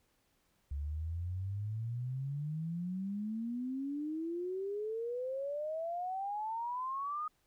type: exponential sweep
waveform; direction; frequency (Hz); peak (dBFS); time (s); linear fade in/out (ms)
sine; up; 69.3 to 1249; -35; 0.71-7.28; 5
effects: pink hiss -75 dBFS RMS until 7.46 s